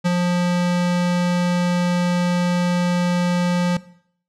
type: tone with ADSR envelope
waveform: square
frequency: 176.8 Hz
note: F3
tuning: 22 cents sharp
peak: -15 dBFS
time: 0.04-3.77 s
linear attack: 22 ms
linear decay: 26 ms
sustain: -2 dB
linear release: 4 ms
effects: noise-tail reverb RT60 0.6 s tail -18 dB re dry + low-pass 7000 Hz 12 dB/octave